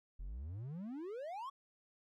triangle exponential sweep, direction up, 38.89 to 1140 Hz, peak -40 dBFS, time 0.19-1.5 s, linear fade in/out 10 ms, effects none

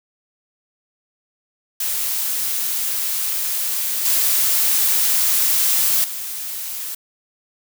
blue noise with level steps, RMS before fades -22 / -17 / -28 dBFS, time 1.8-6.95 s, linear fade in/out 5 ms, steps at 4.05 / 6.04 s, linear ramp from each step 2 ms, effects none

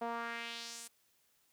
sawtooth tone with band-pass filter sweep, 233.1 Hz, A#3, in tune, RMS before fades -42 dBFS, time 0.01-0.88 s, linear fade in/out 10 ms, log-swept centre 700 to 9600 Hz, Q 1.9, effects white hiss -73 dBFS RMS until 1.52 s

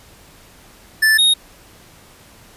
square tone pair in turn, 1756 / 3734 Hz, A6 / A#7, -4 / +2 cents, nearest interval octave + minor second, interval 1306 cents, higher second, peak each -11 dBFS, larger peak neither, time 1.02-1.18 / 1.18-1.34 s, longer neither, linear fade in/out 10 ms, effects pink hiss -46 dBFS RMS until 2.56 s + resampled to 32000 Hz

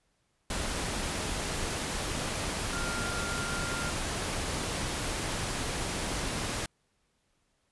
sine tone in noise, 1396.9 Hz, F6, in tune, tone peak -36 dBFS, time 2.73-3.9 s, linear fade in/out 2 ms, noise pink, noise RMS -33 dBFS, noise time 0.5-6.66 s, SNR -6 dB, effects pink hiss -74 dBFS RMS until 7.71 s + resampled to 24000 Hz

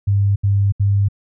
sine tone bursts, 100 Hz, G2, 35 cents sharp, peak -12 dBFS, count 3, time 0.07-1.086 s, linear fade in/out 10 ms, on 290 ms, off 73 ms, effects none

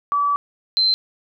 sine tone pair in turn, 1150 / 4098 Hz, D6 / C8, -37 / -37 cents, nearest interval octave + minor seventh, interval 2200 cents, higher second, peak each -16 / -14 dBFS, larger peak second, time 0.12-0.36 / 0.77-0.94 s, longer first, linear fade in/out 0 ms, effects none

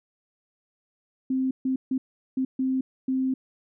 sine tone bursts at uneven times, 261.6 Hz, C4, in tune, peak -22 dBFS, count 6, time 1.3-1.51 / 1.65-1.76 / 1.91-1.98 / 2.37-2.45 / 2.59-2.81 / 3.08-3.34 s, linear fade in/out 5 ms, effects none

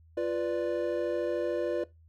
triangle chord, B diminished, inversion second, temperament equal with one note detuned, 347.8 / 493.9 / 587.3 Hz, F4 / B4 / D5, -7 / 0 / 0 cents, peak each -30 dBFS, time 0.17-1.84 s, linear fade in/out 5 ms, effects noise-tail reverb RT60 0.2 s tail -19 dB re dry + added 81 Hz sine -55 dBFS peak until 2.08 s

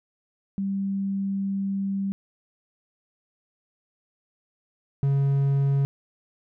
sine / triangle tone pair in turn, 196 / 138.73 Hz, G3 / C#3, 0 / +2 cents, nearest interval tritone, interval 598 cents, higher first, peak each -24 / -17 dBFS, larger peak second, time 0.58-2.12 / 5.03-5.85 s, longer first, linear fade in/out 0 ms, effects none

